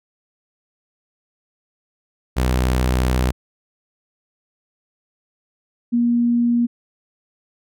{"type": "tone pair in turn", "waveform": ["sawtooth", "sine"], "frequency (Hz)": [63, 237.9], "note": ["B1", "A#3"], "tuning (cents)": [35, 35], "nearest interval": "octave + major seventh", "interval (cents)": 2300, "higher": "second", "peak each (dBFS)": [-12, -14], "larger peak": "first", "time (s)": [[2.36, 3.32], [5.92, 6.67]], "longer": "first", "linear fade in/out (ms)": 20, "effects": []}